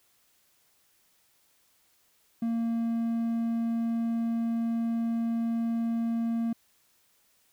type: tone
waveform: triangle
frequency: 230.3 Hz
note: A#3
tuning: 21 cents flat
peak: -24 dBFS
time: 2.42-6.53 s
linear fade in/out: 5 ms
effects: white hiss -67 dBFS RMS until 7.52 s